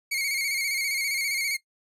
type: tone with vibrato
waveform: sawtooth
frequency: 2196 Hz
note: C#7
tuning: 17 cents flat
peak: -22 dBFS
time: 0.11-1.57 s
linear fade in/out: 10 ms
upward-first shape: square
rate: 15 Hz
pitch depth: 48 cents each way
effects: noise-tail reverb RT60 0.1 s tail -19 dB re dry + resampled to 32000 Hz